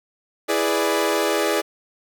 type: chord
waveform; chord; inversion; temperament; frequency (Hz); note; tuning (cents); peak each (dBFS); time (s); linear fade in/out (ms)
sawtooth; E dominant seventh; none; equal; 329.6 / 415.3 / 493.9 / 587.3; E4 / G#4 / B4 / D5; 0 / 0 / 0 / 0; -21 / -19 / -23 / -20; 0.48-1.62; 20
effects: none